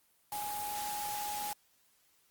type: tone in noise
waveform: sine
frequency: 830.6 Hz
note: G#5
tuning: in tune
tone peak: -37 dBFS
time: 0.32-1.53 s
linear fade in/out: 2 ms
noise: white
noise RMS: -41 dBFS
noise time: 0.32-1.53 s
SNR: +1 dB
effects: white hiss -70 dBFS RMS until 2.3 s + Opus 24 kbps